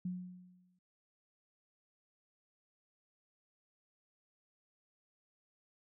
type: tone with exponential decay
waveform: sine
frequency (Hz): 181.1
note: F#3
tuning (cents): -37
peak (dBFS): -34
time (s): 0.05-0.79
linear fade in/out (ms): 5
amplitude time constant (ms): 160
effects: none